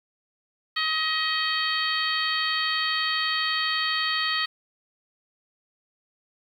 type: harmonic tone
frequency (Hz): 632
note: D#5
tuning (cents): +27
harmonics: 2 / 3 / 4 / 5 / 6 / 7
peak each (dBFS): -30 / -28 / -34 / -30 / -33 / -30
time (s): 0.76-4.46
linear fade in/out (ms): 10
effects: 9-bit